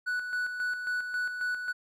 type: tone with tremolo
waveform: triangle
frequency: 1480 Hz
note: F#6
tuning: in tune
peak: -26 dBFS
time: 0.06-1.73 s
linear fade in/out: 20 ms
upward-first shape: square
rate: 3.7 Hz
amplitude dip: 50%
effects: none